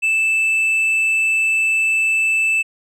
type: tone with tanh clipping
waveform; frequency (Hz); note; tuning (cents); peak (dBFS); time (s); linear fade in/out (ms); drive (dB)
triangle; 2637; E7; 0; -15; 0.02-2.63; 20; 8
effects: none